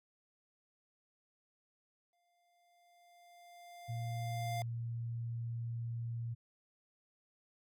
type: tone with exponential growth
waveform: square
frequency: 698.5 Hz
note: F5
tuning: in tune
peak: -38 dBFS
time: 2.13-4.62 s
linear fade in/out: 1 ms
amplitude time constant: 540 ms
type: tone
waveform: sine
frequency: 116.8 Hz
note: A#2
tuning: 4 cents sharp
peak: -37 dBFS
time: 3.88-6.35 s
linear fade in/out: 20 ms
effects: none